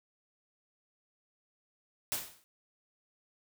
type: noise with exponential decay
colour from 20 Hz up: white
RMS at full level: -31 dBFS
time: 2.12-2.44 s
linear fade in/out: 0 ms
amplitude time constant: 69 ms
effects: none